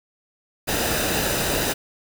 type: noise with comb filter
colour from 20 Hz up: pink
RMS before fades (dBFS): -23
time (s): 0.67-1.74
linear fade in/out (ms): 20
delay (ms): 0.91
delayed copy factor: -0.5
effects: none